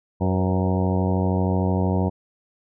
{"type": "harmonic tone with a mistuned harmonic", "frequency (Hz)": 93, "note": "F#2", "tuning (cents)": 9, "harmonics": [1, 2, 3, 4, 5, 6, 7, 8, 9, 10], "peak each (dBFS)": [-22, -23, -29, -30, -31, -34, -33, -35, -36, -34], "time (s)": [0.2, 2.1], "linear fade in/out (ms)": 20, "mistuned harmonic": 5, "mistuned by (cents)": 43, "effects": []}